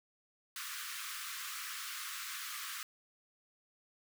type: high-pass noise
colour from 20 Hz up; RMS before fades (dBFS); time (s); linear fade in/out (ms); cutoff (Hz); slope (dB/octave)
pink; -43; 0.56-2.83; 2; 1100; 96
effects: none